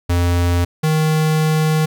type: tone pair in turn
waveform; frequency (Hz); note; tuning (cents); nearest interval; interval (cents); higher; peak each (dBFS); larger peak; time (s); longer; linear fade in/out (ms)
square; 87.31 / 156.2; F2 / D#3; 0 / +7; minor seventh; 1007; second; -14; neither; 0.09-0.65 / 0.83-1.86; second; 10
effects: 9-bit